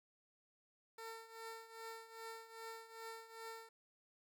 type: tone with tremolo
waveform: 15% pulse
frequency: 451.8 Hz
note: A4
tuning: 46 cents sharp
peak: -40 dBFS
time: 0.98-3.69 s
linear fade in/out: 5 ms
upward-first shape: triangle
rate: 2.5 Hz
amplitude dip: 80%
effects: none